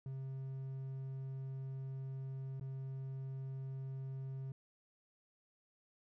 triangle tone with dropouts, 133.6 Hz, C3, 36 cents sharp, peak -39 dBFS, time 0.06-4.52 s, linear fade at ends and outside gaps 2 ms, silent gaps 2.598-2.61 s, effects none

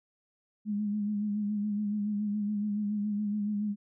sine tone with vibrato, 207.7 Hz, G#3, in tune, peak -28 dBFS, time 0.65-3.76 s, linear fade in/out 50 ms, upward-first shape sine, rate 7.1 Hz, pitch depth 40 cents each way, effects none

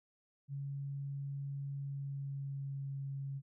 sine tone with pitch glide, 139.6 to 137.68 Hz, C#3 to C#3, +13 to -11 cents, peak -38 dBFS, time 0.48-3.42 s, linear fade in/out 50 ms, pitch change -24 cents, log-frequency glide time 1.76-2.96 s, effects none

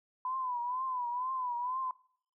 sine tone with vibrato, 1002 Hz, B5, 25 cents sharp, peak -32 dBFS, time 0.25-1.91 s, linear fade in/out 2 ms, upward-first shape triangle, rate 2.1 Hz, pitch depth 100 cents each way, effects noise-tail reverb RT60 0.6 s tail -23 dB re dry

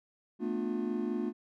triangle chord, B half-diminished seventh, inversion third, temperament just, 222.2 / 246.9 / 296.3 / 355.6 Hz, A3 / B3 / D4 / F4, +17 / 0 / +15 / +31 cents, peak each -33 / -35 / -36 / -34 dBFS, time 0.39-1.33 s, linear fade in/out 50 ms, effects none

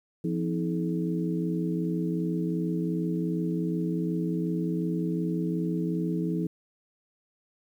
harmonic tone with a mistuned harmonic, 85.6 Hz, F2, 34 cents flat, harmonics 2 / 3 / 4 / 5, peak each -28 / -35 / -31 / -36 dBFS, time 0.24-6.47 s, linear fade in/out 5 ms, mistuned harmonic 4, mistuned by -120 cents, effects 10-bit

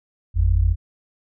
sine tone pair together, 50.6 / 85.1 Hz, G#1 / F2, -44 / -44 cents, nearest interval major sixth, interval 900 cents, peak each -17 dBFS, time 0.34-0.76 s, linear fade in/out 50 ms, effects none

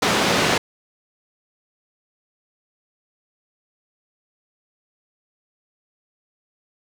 pink band-pass noise, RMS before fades -19 dBFS, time 0.02-0.58 s, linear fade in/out 5 ms, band 190 to 5300 Hz, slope 12 dB/octave, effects none

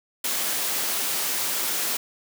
white high-pass noise, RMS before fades -26 dBFS, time 0.24-1.97 s, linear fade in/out 5 ms, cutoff 220 Hz, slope 12 dB/octave, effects none

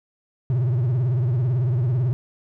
triangle tone with vibrato, 123.47 Hz, B2, in tune, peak -16 dBFS, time 0.5-2.13 s, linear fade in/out 0 ms, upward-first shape triangle, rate 18 Hz, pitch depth 210 cents each way, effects none

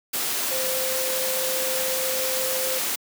sine tone in noise, 520 Hz, C5, 11 cents flat, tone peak -28 dBFS, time 0.51-2.79 s, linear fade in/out 10 ms, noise white, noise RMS -26 dBFS, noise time 0.13-2.96 s, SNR -5 dB, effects high-pass 200 Hz 12 dB/octave

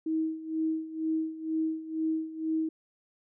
sine tone with tremolo, 318.5 Hz, D#4, 41 cents sharp, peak -25 dBFS, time 0.06-2.69 s, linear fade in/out 5 ms, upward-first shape sine, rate 2.1 Hz, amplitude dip 80%, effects none

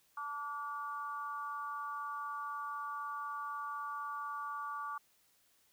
sine tone with amplitude modulation, 1155 Hz, D6, 29 cents flat, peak -34 dBFS, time 0.17-4.98 s, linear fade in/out 5 ms, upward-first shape sine, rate 276 Hz, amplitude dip 90%, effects white hiss -71 dBFS RMS until 5.72 s

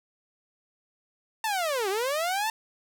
sawtooth linear two-way sweep, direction down then up, 906 to 370 to 906 Hz, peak -22 dBFS, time 1.44-2.5 s, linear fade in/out 2 ms, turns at 1.89 s, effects none

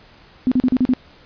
sine tone bursts, 253.9 Hz, B3, 48 cents sharp, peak -12 dBFS, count 6, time 0.47-0.936 s, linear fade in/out 0 ms, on 46 ms, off 38 ms, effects pink hiss -48 dBFS RMS until 1.25 s + resampled to 11025 Hz

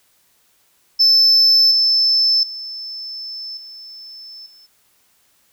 sine tone with level steps, 5274 Hz, E8, in tune, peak -7 / -11 / -27 / -34 / -44 dBFS, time 0.99-4.67 s, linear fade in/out 20 ms, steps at 1.71 / 2.43 / 3.57 / 4.46 s, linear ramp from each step 2 ms, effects tanh soft clip ceiling -7 dBFS + white hiss -59 dBFS RMS until 5.52 s

